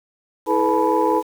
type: tone cluster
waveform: sine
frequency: 324.9 / 429.4 / 494.6 / 860 / 986 Hz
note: E4 / A4 / B4 / A5 / B5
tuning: -25 / -42 / +3 / -40 / -3 cents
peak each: -21 dBFS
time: 0.46-1.23 s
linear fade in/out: 50 ms
effects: tanh soft clip ceiling -6 dBFS + 7-bit